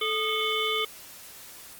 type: harmonic tone with a mistuned harmonic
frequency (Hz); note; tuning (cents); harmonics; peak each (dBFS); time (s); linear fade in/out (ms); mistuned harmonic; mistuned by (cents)
437.3; A4; -11; 1 / 3 / 5 / 7 / 8; -31 / -31 / -31 / -31 / -31; 0.01-0.85; 5; 3; -110
effects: white hiss -46 dBFS RMS until 1.79 s + Opus 32 kbps